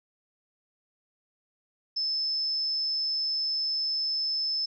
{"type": "tone", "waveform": "sine", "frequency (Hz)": 5250, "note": "E8", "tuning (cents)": -8, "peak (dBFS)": -26, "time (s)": [1.96, 4.66], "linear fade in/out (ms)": 10, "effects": []}